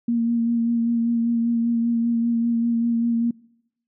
sine tone with vibrato, 233.1 Hz, A#3, in tune, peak -18 dBFS, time 0.08-3.31 s, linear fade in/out 5 ms, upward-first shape sine, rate 5.1 Hz, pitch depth 21 cents each way, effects noise-tail reverb RT60 0.8 s tail -24 dB re dry

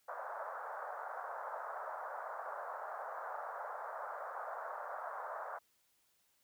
pink band-pass noise, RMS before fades -44 dBFS, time 0.08-5.59 s, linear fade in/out 10 ms, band 560 to 1500 Hz, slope 48 dB/octave, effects white hiss -75 dBFS RMS until 6.43 s

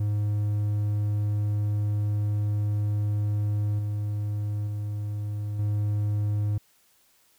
triangle tone with level steps, 104.1 Hz, G#2, 5 cents sharp, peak -21 / -24 / -26 / -21 dBFS, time 0-6.58 s, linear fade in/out 5 ms, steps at 3.79 / 4.67 / 5.59 s, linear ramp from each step 2 ms, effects white hiss -63 dBFS RMS until 7.38 s

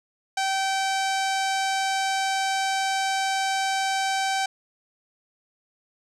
sawtooth tone with low-pass filter, 773 Hz, G5, 24 cents flat, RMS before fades -25 dBFS, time 0.37-4.46 s, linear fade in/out 5 ms, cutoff 7100 Hz, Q 1.4, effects none

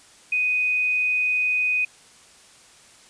sine tone, 2494 Hz, D#7, 3 cents sharp, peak -19 dBFS, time 0.32-1.85 s, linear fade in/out 5 ms, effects white hiss -51 dBFS RMS until 3.09 s + resampled to 22050 Hz

